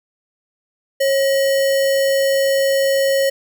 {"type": "tone with sample-and-hold", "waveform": "sine", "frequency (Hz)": 546, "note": "C#5", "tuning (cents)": -26, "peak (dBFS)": -13, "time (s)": [1, 3.3], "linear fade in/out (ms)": 10, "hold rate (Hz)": 2450, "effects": []}